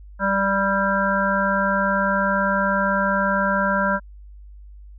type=harmonic tone with a mistuned harmonic; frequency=196 Hz; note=G3; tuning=in tune; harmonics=1 / 3 / 5 / 7 / 8; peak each=-24 / -24 / -24 / -24 / -24 dBFS; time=0.19-4 s; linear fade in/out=50 ms; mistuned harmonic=8; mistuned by=+20 cents; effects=added 50 Hz sine -39 dBFS peak until 4.98 s